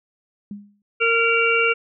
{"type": "tone with exponential decay", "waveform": "sine", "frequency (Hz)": 204, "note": "G#3", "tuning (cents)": -31, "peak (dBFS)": -27, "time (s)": [0.51, 0.82], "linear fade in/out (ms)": 2, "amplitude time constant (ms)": 66}
{"type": "harmonic tone", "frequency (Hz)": 461.3, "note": "A#4", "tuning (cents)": -18, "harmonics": [1, 3, 5, 6], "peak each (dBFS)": [-21, -21, -21, -21], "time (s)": [1, 1.74], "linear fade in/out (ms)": 20}
{"effects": []}